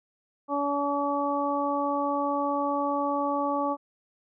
harmonic tone, 285.1 Hz, C#4, 49 cents sharp, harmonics 1 / 2 / 3 / 4, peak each -30 / -30 / -30 / -30 dBFS, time 0.48-3.77 s, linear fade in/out 50 ms, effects none

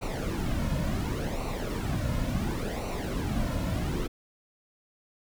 brown noise with flanger, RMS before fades -30 dBFS, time 0.01-4.08 s, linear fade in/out 20 ms, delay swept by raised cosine 0.59 to 2.59 ms, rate 0.7 Hz, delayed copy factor -0.65, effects none

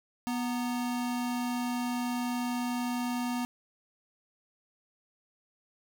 square tone pair together, 245.3 / 926 Hz, B3 / A#5, -12 / -12 cents, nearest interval octave + major seventh, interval 2300 cents, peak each -31 / -40 dBFS, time 0.27-3.45 s, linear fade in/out 0 ms, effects none

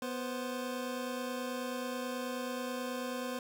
25% pulse tone pair together, 247 / 523.3 Hz, B3 / C5, 0 / 0 cents, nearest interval octave + minor second, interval 1300 cents, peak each -34 / -36 dBFS, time 0.02-3.39 s, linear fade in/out 2 ms, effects none

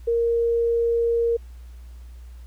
sine tone, 466.2 Hz, A#4, in tune, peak -18 dBFS, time 0.07-1.37 s, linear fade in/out 10 ms, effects added 60 Hz sine -38 dBFS peak until 2.46 s + pink hiss -59 dBFS RMS until 2.46 s

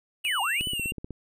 square tone with vibrato, 2843 Hz, F7, 30 cents sharp, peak -29 dBFS, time 0.24-0.92 s, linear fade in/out 10 ms, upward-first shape sine, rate 2.9 Hz, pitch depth 90 cents each way
sine linear two-way sweep, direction down then up, 2700 to 740 to 2700 Hz, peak -26 dBFS, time 0.25-0.61 s, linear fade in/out 0 ms, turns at 0.41 s
click train, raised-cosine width 3 ms, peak -23 dBFS, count 9, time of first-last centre 0.61-1.107 s, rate 16.1 Hz
effects none

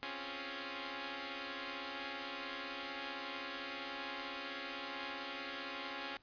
5% pulse chord, Db major seventh, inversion third, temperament equal, 261.6 / 277.2 / 349.2 / 415.3 Hz, C4 / Db4 / F4 / Ab4, 0 / 0 / 0 / 0 cents, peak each -38 / -33 / -37 / -39 dBFS, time 0.03-6.17 s, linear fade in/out 0 ms, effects pink hiss -68 dBFS RMS until 6.22 s + resampled to 11025 Hz

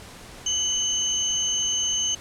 sine tone pair together, 2985 / 6325 Hz, F#7 / G8, +15 / +15 cents, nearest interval octave + minor second, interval 1300 cents, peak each -25 / -24 dBFS, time 0.46-2.15 s, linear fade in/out 5 ms, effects pink hiss -43 dBFS RMS until 2.2 s + low-pass 10000 Hz 12 dB/octave

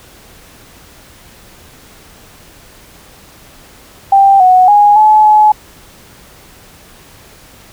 sine tone with pitch steps, 787 / 738 / 825 / 857 / 851 Hz, G5 / F#5 / G#5 / A5 / G#5, +7 / -5 / -12 / -46 / +42 cents, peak -3 dBFS, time 4.12-5.52 s, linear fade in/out 5 ms, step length 280 ms, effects pink hiss -40 dBFS RMS until 7.72 s

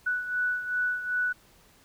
sine beating tone pair, 1480 / 1482.6 Hz, F#6 / F#6, 0 / +3 cents, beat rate 2.6 Hz, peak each -27 / -33 dBFS, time 0.06-1.33 s, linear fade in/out 10 ms, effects pink hiss -59 dBFS RMS until 1.84 s

